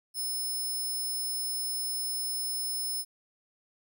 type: tone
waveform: 10% pulse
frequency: 5230 Hz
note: E8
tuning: 15 cents flat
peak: -25 dBFS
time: 0.14-3.05 s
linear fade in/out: 50 ms
effects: none